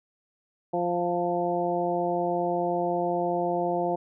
harmonic tone with a mistuned harmonic, 174.61 Hz, F3, in tune, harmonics 1 / 2 / 3 / 4 / 5, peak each -34 / -29 / -30 / -28 / -34 dBFS, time 0.73-3.96 s, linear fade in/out 10 ms, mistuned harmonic 5, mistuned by +19 cents, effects none

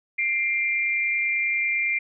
sine tone pair together, 2101 / 2371 Hz, C7 / D7, +7 / +16 cents, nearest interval major second, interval 209 cents, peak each -24 dBFS, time 0.18-1.99 s, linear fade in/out 10 ms, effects none

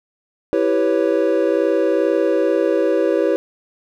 triangle chord, C# half-diminished seventh, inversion first, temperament equal, 329.6 / 392 / 493.9 / 554.4 Hz, E4 / G4 / B4 / C#5, 0 / 0 / 0 / 0 cents, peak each -18 dBFS, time 0.53-3.36 s, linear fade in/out 0 ms, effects none

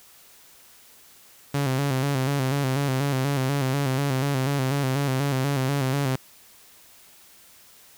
sawtooth tone with vibrato, 136.1 Hz, C#3, 31 cents flat, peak -18 dBFS, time 1.54-6.16 s, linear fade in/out 5 ms, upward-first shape square, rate 4.1 Hz, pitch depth 69 cents each way, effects white hiss -52 dBFS RMS until 7.97 s

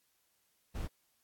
brown noise, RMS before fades -38 dBFS, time 0.74-0.88 s, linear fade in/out 20 ms, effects white hiss -75 dBFS RMS until 1.23 s + AAC 64 kbps

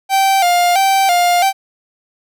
45% pulse tone with vibrato, 740 Hz, F#5, in tune, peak -10 dBFS, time 0.09-1.53 s, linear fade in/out 50 ms, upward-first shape square, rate 1.5 Hz, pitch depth 85 cents each way, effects none

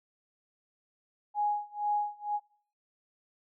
sine tone with tremolo, 830.6 Hz, G#5, in tune, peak -25 dBFS, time 1.34-2.4 s, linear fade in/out 50 ms, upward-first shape sine, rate 2.1 Hz, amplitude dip 95%, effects noise-tail reverb RT60 0.6 s tail -26 dB re dry

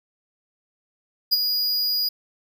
square tone with ADSR envelope, 4895 Hz, D#8, 29 cents flat, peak -14 dBFS, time 1.31-2.09 s, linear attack 21 ms, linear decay 26 ms, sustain -7 dB, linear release 8 ms, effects none

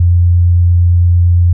sine tone with vibrato, 87.31 Hz, F2, in tune, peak -5 dBFS, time 0-1.53 s, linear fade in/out 5 ms, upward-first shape triangle, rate 8.8 Hz, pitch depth 8 cents each way, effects none

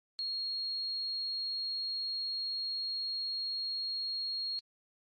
sine tone, 4279 Hz, C8, 38 cents sharp, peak -33 dBFS, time 0.19-4.59 s, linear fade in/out 0 ms, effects MP3 48 kbps

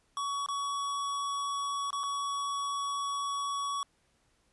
square tone with dropouts, 1126 Hz, C#6, 27 cents sharp, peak -32 dBFS, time 0.17-3.83 s, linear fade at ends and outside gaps 1 ms, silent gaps 0.462-0.486 / 1.905-1.929 / 2.034-2.037 s, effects pink hiss -71 dBFS RMS until 4.52 s + resampled to 24000 Hz

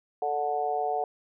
harmonic tone, 146.83 Hz, D3, in tune, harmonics 3 / 4 / 5 / 6, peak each -32 / -36 / -27 / -39 dBFS, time 0.22-1.04 s, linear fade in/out 2 ms, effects none

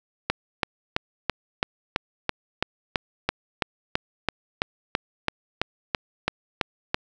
click train, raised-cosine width 0.3 ms, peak -5 dBFS, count 21, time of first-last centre 0.3-6.945 s, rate 3.01 Hz, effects none

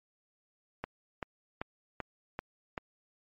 click train, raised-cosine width 0.5 ms, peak -20 dBFS, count 6, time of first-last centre 0.84-2.778 s, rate 2.58 Hz, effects MP3 32 kbps

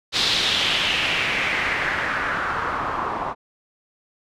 white noise with low-pass filter sweep, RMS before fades -23 dBFS, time 0.12-3.35 s, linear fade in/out 50 ms, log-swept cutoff 4200 to 940 Hz, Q 3.1, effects none

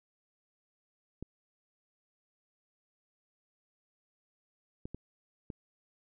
clicks, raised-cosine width 3 ms, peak -27 dBFS, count 4, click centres 1.226 / 4.855 / 4.946 / 5.502 s, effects none

